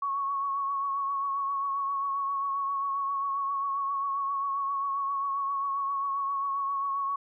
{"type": "tone with vibrato", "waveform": "sine", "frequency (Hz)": 1108, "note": "C#6", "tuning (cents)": -1, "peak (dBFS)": -27, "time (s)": [0.02, 7.16], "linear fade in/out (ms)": 5, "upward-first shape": "triangle", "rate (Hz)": 7.5, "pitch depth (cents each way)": 34, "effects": []}